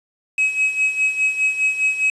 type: tone with tremolo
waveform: triangle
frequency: 2550 Hz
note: D#7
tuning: 42 cents sharp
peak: -12 dBFS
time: 0.38-2.1 s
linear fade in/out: 2 ms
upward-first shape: sine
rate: 4.9 Hz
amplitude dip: 70%
effects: resampled to 24000 Hz + 7-bit